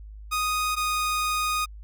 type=tone pair in turn; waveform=sawtooth; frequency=1244.5 / 1239.5 Hz; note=D#6 / D#6; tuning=0 / -7 cents; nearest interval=unison; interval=7 cents; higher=first; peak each=-20 dBFS; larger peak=neither; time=0.31-0.76 / 0.76-1.66 s; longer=second; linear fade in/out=20 ms; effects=added 52 Hz sine -39 dBFS peak until 1.83 s